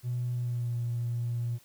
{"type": "tone with pitch glide", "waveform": "triangle", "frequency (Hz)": [122.4, 118.85], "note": ["B2", "A#2"], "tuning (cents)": [-15, 34], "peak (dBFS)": -25, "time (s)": [0.03, 1.59], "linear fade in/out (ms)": 50, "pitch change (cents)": -51, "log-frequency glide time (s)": [0.33, 0.75], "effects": ["tanh soft clip ceiling -26 dBFS", "white hiss -60 dBFS RMS until 1.64 s"]}